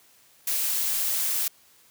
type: noise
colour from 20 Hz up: blue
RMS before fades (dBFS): -26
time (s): 0.47-1.48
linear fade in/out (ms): 5
effects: white hiss -58 dBFS RMS until 1.9 s + high-pass 60 Hz 12 dB/octave